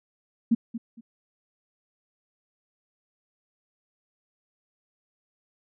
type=tone with echo; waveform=sine; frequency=230 Hz; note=A#3; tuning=23 cents flat; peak=-16 dBFS; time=0.51-0.55 s; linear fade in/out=10 ms; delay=230 ms; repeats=2; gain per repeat=-13 dB; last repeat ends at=1.01 s; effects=none